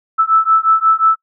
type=beating tone pair; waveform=sine; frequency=1312 / 1317.6 Hz; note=E6 / E6; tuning=-9 / -1 cents; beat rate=5.6 Hz; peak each=-12 dBFS; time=0.18-1.16 s; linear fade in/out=20 ms; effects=noise-tail reverb RT60 0.1 s tail -26 dB re dry